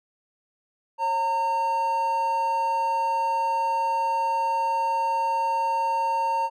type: tone pair together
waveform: triangle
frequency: 544.1 / 915 Hz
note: C#5 / A#5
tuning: -32 / -32 cents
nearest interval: major sixth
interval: 900 cents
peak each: -31 / -20 dBFS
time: 0.98-6.5 s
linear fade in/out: 50 ms
effects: none